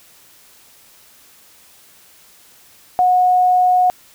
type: tone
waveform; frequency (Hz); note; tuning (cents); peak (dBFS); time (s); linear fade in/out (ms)
sine; 729; F#5; -26; -10; 2.99-3.9; 0
effects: white hiss -48 dBFS RMS until 4.14 s